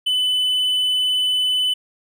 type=tone; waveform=triangle; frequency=3006 Hz; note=F#7; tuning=27 cents sharp; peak=-15 dBFS; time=0.06-1.74 s; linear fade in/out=10 ms; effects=none